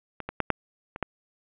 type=clicks; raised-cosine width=0.5 ms; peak=-19 / -17 / -9 / -6 / -21 / -11 dBFS; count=6; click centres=0.203 / 0.29 / 0.403 / 0.503 / 0.961 / 1.027 s; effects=resampled to 8000 Hz + 7-bit